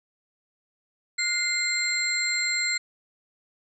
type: tone cluster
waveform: sine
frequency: 1435 / 2092 / 4166 / 7490 Hz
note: F6 / C7 / C8 / A#8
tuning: +47 / -1 / -8 / +7 cents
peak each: -35 / -26 / -29 / -30 dBFS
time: 1.18-2.78 s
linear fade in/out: 10 ms
effects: none

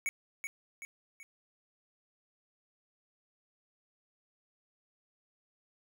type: tone with echo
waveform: square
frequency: 2231 Hz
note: C#7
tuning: 11 cents sharp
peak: -31 dBFS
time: 0.06-0.09 s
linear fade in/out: 0 ms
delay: 380 ms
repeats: 3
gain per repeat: -6 dB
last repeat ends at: 1.23 s
effects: none

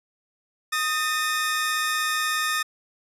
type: tone pair together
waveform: sawtooth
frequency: 1245 / 1809.2 Hz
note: D#6 / A6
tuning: +1 / +48 cents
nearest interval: tritone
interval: 647 cents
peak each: -22 dBFS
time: 0.72-2.63 s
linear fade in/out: 10 ms
effects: resampled to 32000 Hz

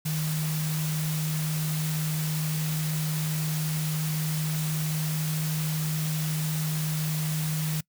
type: tone in noise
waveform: sine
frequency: 155.56 Hz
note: D#3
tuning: in tune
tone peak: -26 dBFS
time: 0.05-7.81 s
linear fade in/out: 10 ms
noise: white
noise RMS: -35 dBFS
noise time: 0.05-7.81 s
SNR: +6 dB
effects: noise-tail reverb RT60 0.1 s tail -24 dB re dry

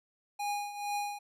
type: tone with tremolo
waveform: square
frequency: 820 Hz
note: G#5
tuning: 22 cents flat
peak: -31 dBFS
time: 0.39-1.19 s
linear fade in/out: 10 ms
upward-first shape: triangle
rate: 2.2 Hz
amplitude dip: 75%
effects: resampled to 32000 Hz

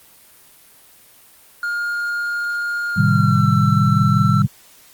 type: tone with pitch glide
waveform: triangle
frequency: 1417 to 1337.5 Hz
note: F6 to E6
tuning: +25 to +25 cents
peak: -18 dBFS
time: 1.63-4.42 s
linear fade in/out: 2 ms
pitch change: -100 cents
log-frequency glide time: 2.9-3.47 s
type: chord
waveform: sine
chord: A half-diminished seventh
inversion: none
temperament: equal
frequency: 110 / 130.81 / 155.56 / 196 Hz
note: A2 / C3 / Eb3 / G3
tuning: 0 / 0 / 0 / 0 cents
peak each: -18 dBFS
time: 2.96-4.47 s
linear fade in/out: 20 ms
effects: white hiss -48 dBFS RMS until 4.93 s + Opus 32 kbps

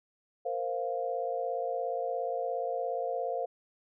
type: chord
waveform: sine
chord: Bb suspended second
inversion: none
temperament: equal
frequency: 466.2 / 523.3 / 698.5 Hz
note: Bb4 / C5 / F5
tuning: 0 / 0 / 0 cents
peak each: -36 / -34 / -34 dBFS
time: 0.45-3.46 s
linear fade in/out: 10 ms
effects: none

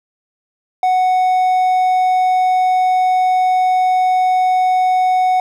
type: tone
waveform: triangle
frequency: 740 Hz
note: F#5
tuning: in tune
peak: -9 dBFS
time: 0.83-5.4 s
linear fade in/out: 2 ms
effects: none

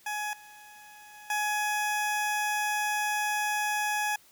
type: tone with level steps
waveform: 20% pulse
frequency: 840 Hz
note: G#5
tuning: 19 cents sharp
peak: -26 / -44 / -42 / -22 dBFS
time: 0.06-4.16 s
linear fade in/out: 5 ms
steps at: 0.33 / 1.14 / 1.3 s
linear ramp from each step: 2 ms
effects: white hiss -59 dBFS RMS until 4.31 s

